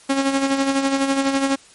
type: tone with tremolo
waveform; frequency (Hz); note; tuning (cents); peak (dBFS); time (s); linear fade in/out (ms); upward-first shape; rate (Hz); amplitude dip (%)
sawtooth; 272.8; C#4; -28; -11; 0.09-1.56; 10; sine; 12; 55
effects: white hiss -48 dBFS RMS until 1.74 s + MP3 48 kbps